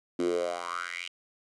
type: tone with high-pass filter sweep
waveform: 10% pulse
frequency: 87.1 Hz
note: F2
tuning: 4 cents flat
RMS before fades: -32 dBFS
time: 0.19-1.08 s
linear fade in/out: 5 ms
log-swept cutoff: 290 to 2800 Hz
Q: 5.8
effects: resampled to 22050 Hz